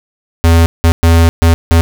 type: tone bursts at uneven times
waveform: square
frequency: 83.2 Hz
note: E2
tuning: 17 cents sharp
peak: -5 dBFS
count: 5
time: 0.44-0.66 / 0.84-0.92 / 1.03-1.29 / 1.42-1.54 / 1.71-1.81 s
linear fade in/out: 0 ms
effects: none